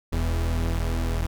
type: tone pair together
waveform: 45% pulse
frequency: 41.46 / 82.1 Hz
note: E1 / E2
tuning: +11 / -6 cents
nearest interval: octave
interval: 1183 cents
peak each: -25 / -26 dBFS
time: 0.12-1.27 s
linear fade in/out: 10 ms
effects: none